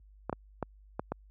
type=clicks; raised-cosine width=1 ms; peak=-18 dBFS; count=5; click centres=0.296 / 0.328 / 0.627 / 0.995 / 1.12 s; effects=added 50 Hz sine -49 dBFS peak until 1.3 s + high-pass 60 Hz 12 dB/octave